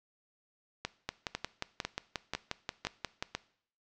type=two click trains; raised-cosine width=0.2 ms; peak=-16 / -16 dBFS; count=13 / 6; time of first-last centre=1.09-3.225 / 0.85-3.35 s; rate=5.62 / 2 Hz; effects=noise-tail reverb RT60 0.6 s tail -19 dB re dry + low-pass 7000 Hz 12 dB/octave